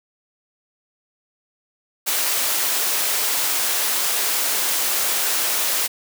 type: high-pass noise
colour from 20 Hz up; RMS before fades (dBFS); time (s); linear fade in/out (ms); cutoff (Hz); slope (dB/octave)
white; -21; 2.06-5.88; 20; 390; 12
effects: none